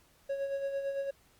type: tone with tremolo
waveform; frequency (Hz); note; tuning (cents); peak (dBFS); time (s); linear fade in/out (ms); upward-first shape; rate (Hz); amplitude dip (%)
triangle; 552; C#5; -7; -28; 0.29-1.11; 10; sine; 8.9; 50
effects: pink hiss -65 dBFS RMS until 1.39 s + Opus 48 kbps